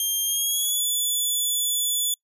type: tone with pitch glide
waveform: 5% pulse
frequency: 3200 to 3450 Hz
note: G7 to A7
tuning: +35 to -35 cents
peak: -14 dBFS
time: 0-2.14 s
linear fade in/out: 2 ms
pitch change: +130 cents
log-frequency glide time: 0.25-0.84 s
effects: noise-tail reverb RT60 0.1 s tail -25 dB re dry + resampled to 32000 Hz